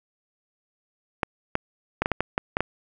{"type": "clicks", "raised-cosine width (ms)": 0.5, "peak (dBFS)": -7, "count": 9, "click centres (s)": [1.232, 1.554, 2.02, 2.059, 2.117, 2.206, 2.379, 2.569, 2.606], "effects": []}